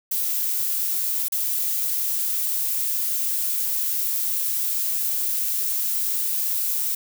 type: noise with dropouts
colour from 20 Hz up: violet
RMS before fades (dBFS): -24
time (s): 0.11-6.95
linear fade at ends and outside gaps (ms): 5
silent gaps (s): 1.284-1.321
effects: none